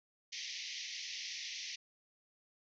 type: band-pass noise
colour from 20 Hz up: white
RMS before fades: -44 dBFS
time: 0.32-1.76 s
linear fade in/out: 10 ms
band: 1900 to 6200 Hz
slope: 96 dB/octave
effects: none